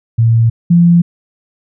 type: tone pair in turn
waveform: sine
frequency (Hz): 114.7 / 171.94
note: A#2 / F3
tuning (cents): -28 / -27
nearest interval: perfect fifth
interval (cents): 701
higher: second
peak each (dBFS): -6 / -4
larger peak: second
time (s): 0.18-0.5 / 0.7-1.02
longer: neither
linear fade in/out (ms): 10
effects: none